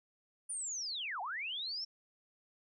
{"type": "linear two-way sweep", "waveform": "sine", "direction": "down then up", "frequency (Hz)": [9530, 698.5, 5520], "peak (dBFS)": -37, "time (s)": [0.49, 1.85], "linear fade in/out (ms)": 10, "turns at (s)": 1.21, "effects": []}